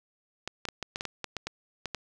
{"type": "clicks", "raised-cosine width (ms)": 0.2, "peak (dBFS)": -16, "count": 12, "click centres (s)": [0.476, 0.653, 0.687, 0.827, 0.959, 1.009, 1.053, 1.243, 1.367, 1.47, 1.857, 1.947], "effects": []}